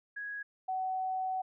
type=tone pair in turn; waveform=sine; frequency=1661.2 / 751.6 Hz; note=G#6 / F#5; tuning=0 / +27 cents; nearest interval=octave + major second; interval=1373 cents; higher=first; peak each=-37 / -31 dBFS; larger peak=second; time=0.16-0.43 / 0.68-1.42 s; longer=second; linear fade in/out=10 ms; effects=none